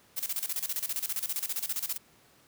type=noise with tremolo; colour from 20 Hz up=blue; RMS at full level=-31 dBFS; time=0.16-1.98 s; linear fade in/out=20 ms; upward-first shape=square; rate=15 Hz; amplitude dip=80%; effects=pink hiss -61 dBFS RMS until 2.47 s + high-pass 100 Hz 12 dB/octave